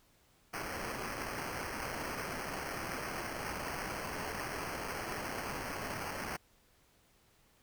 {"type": "noise with sample-and-hold", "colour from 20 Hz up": "white", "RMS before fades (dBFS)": -40, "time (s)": [0.53, 6.37], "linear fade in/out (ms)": 10, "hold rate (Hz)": 3675, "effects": ["pink hiss -68 dBFS RMS until 7.62 s"]}